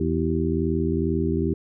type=harmonic tone with a mistuned harmonic; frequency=82.41 Hz; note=E2; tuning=in tune; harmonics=1 / 2 / 3 / 4 / 5; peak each=-27 / -27 / -27 / -27 / -27 dBFS; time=0-1.54 s; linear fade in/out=5 ms; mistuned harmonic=5; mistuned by=-98 cents; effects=none